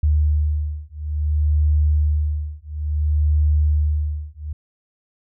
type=beating tone pair; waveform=sine; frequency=75 / 75.58 Hz; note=D2 / D#2; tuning=+37 / -50 cents; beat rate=0.58 Hz; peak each=-19 dBFS; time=0.03-4.53 s; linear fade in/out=5 ms; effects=none